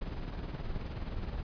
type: noise with tremolo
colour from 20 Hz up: brown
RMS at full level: -35 dBFS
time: 0.01-1.43 s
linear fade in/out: 5 ms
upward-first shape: triangle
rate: 19 Hz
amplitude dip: 60%
effects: resampled to 11025 Hz